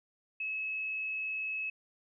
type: tone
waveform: sine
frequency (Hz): 2582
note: E7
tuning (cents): -37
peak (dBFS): -33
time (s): 0.4-1.7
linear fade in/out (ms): 5
effects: none